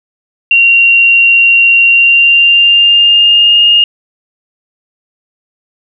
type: tone with pitch glide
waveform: sine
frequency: 2757 to 2838 Hz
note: F7 to F7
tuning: -23 to +27 cents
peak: -3 dBFS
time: 0.51-3.84 s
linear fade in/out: 2 ms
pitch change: +50 cents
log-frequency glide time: 1.86-3.61 s
effects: none